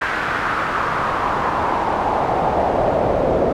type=noise with band-pass filter sweep; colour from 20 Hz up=brown; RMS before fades=-19 dBFS; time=0.01-3.53 s; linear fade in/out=10 ms; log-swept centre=1600 to 550 Hz; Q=2.7; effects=none